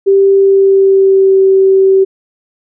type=tone with pitch glide; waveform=sine; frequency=392 to 384.6 Hz; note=G4 to G4; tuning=0 to -33 cents; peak=-4 dBFS; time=0.06-2.05 s; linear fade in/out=20 ms; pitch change=-33 cents; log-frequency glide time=0.34-1.4 s; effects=none